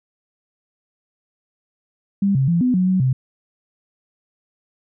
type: tone with pitch steps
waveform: sine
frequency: 198.5 / 134 / 170.4 / 251.1 / 183.8 / 186.4 / 129.7 Hz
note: G3 / C3 / F3 / B3 / F#3 / F#3 / C3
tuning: +22 / +42 / -42 / +29 / -11 / +13 / -15 cents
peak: -14 dBFS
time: 2.22-3.13 s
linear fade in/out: 5 ms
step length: 130 ms
effects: none